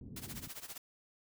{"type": "low-pass noise", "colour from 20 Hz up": "white", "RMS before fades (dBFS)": -49, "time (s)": [0.01, 0.48], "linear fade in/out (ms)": 2, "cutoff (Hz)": 270, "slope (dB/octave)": 24}
{"type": "noise with tremolo", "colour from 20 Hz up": "white", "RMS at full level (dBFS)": -44, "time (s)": [0.16, 0.78], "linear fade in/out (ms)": 5, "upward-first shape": "sine", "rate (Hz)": 15, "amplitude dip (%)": 85}
{"effects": []}